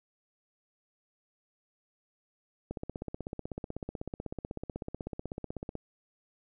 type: click train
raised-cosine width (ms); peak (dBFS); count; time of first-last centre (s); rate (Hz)
2; -23; 50; 2.71-5.753; 16.1
effects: none